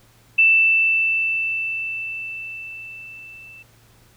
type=tone with level ramp; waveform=sine; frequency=2657 Hz; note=E7; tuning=13 cents sharp; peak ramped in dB=-10 to -40 dBFS; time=0.38-3.63 s; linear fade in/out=10 ms; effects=added 114 Hz sine -55 dBFS peak until 4.16 s + pink hiss -55 dBFS RMS until 4.16 s